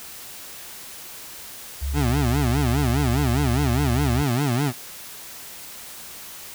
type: tone with pitch glide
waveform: sine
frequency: 69.3 to 73.29 Hz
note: C#2 to D2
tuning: 0 to -3 cents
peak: -23 dBFS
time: 1.81-4.23 s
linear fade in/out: 20 ms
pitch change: +97 cents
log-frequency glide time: 2.22-3.72 s
type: tone with vibrato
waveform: 25% pulse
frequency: 131.7 Hz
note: C3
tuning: 12 cents sharp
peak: -16 dBFS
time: 1.93-4.73 s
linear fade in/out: 50 ms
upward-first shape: sine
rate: 4.9 Hz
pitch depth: 210 cents each way
effects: white hiss -39 dBFS RMS until 6.54 s